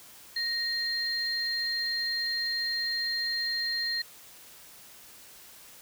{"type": "tone pair together", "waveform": "sine", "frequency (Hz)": [1864.7, 4195], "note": ["A#6", "C8"], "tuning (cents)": [0, 4], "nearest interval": "octave + major second", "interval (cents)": 1404, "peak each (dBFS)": [-33, -29], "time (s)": [0.36, 4.02], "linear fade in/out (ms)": 5, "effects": ["white hiss -51 dBFS RMS until 5.81 s"]}